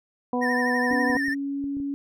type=harmonic tone; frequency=246.9 Hz; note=B3; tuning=in tune; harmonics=1 / 2 / 3 / 4; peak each=-25 / -28 / -30 / -31 dBFS; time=0.33-1.17 s; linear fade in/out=2 ms
type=tone with vibrato; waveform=triangle; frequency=1814 Hz; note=A#6; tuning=48 cents flat; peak=-23 dBFS; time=0.41-1.35 s; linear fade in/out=20 ms; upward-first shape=triangle; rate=12 Hz; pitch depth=72 cents each way
type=tone with pitch glide; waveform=sine; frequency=279.1 to 280.7 Hz; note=C#4 to C#4; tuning=+12 to +22 cents; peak=-26 dBFS; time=0.91-1.94 s; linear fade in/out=0 ms; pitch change=+10 cents; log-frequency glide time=1.45-1.81 s
type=clicks; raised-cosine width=3 ms; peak=-30 dBFS; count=7; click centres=0.932 / 1.1 / 1.152 / 1.283 / 1.641 / 1.769 / 1.801 s
effects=none